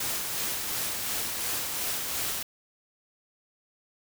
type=noise with tremolo; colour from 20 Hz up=white; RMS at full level=-30 dBFS; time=0-2.43 s; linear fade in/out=5 ms; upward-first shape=sine; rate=2.8 Hz; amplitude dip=30%; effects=none